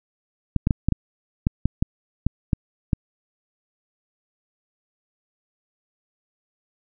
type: clicks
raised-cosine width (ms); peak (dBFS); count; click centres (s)
5; -6; 11; 0.563 / 0.671 / 0.708 / 0.886 / 0.923 / 1.469 / 1.656 / 1.825 / 2.266 / 2.532 / 2.932
effects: none